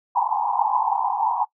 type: band-pass noise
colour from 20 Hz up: pink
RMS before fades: -22 dBFS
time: 0.15-1.45 s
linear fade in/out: 10 ms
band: 790 to 1000 Hz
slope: 96 dB/octave
effects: noise-tail reverb RT60 0.1 s tail -20 dB re dry